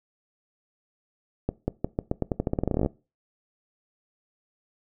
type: accelerating click train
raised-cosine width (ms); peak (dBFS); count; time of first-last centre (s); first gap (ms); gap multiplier
2; -11; 21; 1.49-2.861; 190; 0.87
effects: noise-tail reverb RT60 0.3 s tail -21 dB re dry